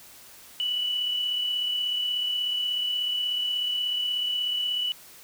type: tone with amplitude modulation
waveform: sine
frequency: 2960 Hz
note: F#7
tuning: in tune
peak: -23 dBFS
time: 0.6-4.92 s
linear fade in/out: 0 ms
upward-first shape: sine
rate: 36.5 Hz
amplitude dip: 35%
effects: white hiss -49 dBFS RMS until 5.23 s